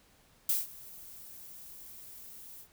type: noise with ADSR envelope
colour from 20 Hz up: violet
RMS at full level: -27 dBFS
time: 0.49-2.68 s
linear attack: 4 ms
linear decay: 170 ms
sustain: -22 dB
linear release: 80 ms
effects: pink hiss -64 dBFS RMS until 2.72 s